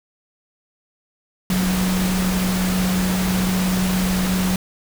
sine tone in noise, 185 Hz, F#3, in tune, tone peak -18 dBFS, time 1.5-4.56 s, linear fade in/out 2 ms, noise pink, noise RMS -25 dBFS, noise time 1.5-4.56 s, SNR +4 dB, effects none

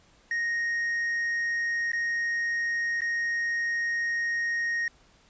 triangle tone with dropouts, 1866 Hz, A#6, 1 cent sharp, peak -24 dBFS, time 0.31-4.88 s, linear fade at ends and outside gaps 2 ms, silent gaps 1.919-1.932 / 3.007-3.018 s, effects pink hiss -60 dBFS RMS until 5.29 s + resampled to 16000 Hz

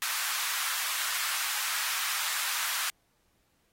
pink high-pass noise, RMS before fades -32 dBFS, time 0.02-2.9 s, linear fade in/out 0 ms, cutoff 1100 Hz, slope 24 dB/octave, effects pink hiss -72 dBFS RMS until 3.72 s + AAC 48 kbps

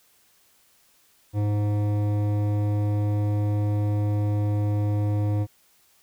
sine tone with hard clipping, 103.83 Hz, G#2, in tune, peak -23 dBFS, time 1.33-5.47 s, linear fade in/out 50 ms, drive 13 dB, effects white hiss -61 dBFS RMS until 6.02 s

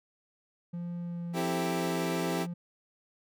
triangle tone with vibrato, 172.6 Hz, F3, 20 cents flat, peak -32 dBFS, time 0.73-2.54 s, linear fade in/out 10 ms, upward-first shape sine, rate 1.3 Hz, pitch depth 9 cents each way
25% pulse chord, A minor seventh, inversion first, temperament equal, 261.6 / 329.6 / 392 / 440 Hz, C4 / E4 / G4 / A4, 0 / 0 / 0 / 0 cents, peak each -32 / -31 / -31 / -35 dBFS, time 1.33-2.47 s, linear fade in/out 50 ms
effects none

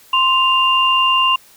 sine tone pair together, 1045.4 / 2794 Hz, C6 / F7, -2 / 0 cents, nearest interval octave + perfect fourth, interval 1702 cents, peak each -14 dBFS, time 0.13-1.36 s, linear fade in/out 5 ms, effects white hiss -47 dBFS RMS until 1.56 s

